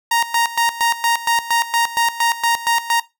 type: tone with tremolo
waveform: sawtooth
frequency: 932.3 Hz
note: A#5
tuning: in tune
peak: -10 dBFS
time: 0.11-3 s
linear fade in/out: 5 ms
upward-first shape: square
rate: 4.3 Hz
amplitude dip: 80%
effects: noise-tail reverb RT60 0.2 s tail -18 dB re dry